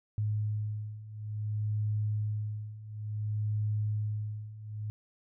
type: beating tone pair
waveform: sine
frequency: 105.7 / 106.27 Hz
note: G#2 / G#2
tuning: +31 / +40 cents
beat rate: 0.57 Hz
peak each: -35 / -32 dBFS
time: 0.18-4.9 s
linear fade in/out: 0 ms
effects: none